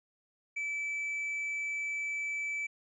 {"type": "tone", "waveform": "triangle", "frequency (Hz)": 2310, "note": "D7", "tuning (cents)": -29, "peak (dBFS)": -31, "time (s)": [0.56, 2.67], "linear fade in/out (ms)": 10, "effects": ["resampled to 22050 Hz"]}